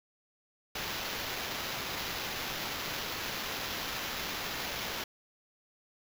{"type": "noise with sample-and-hold", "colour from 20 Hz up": "white", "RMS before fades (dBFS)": -37, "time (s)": [0.75, 5.04], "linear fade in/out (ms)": 5, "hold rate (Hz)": 8820, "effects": []}